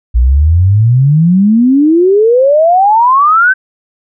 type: exponential sweep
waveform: sine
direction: up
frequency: 56.8 to 1568 Hz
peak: -4 dBFS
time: 0.14-3.54 s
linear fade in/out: 20 ms
effects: none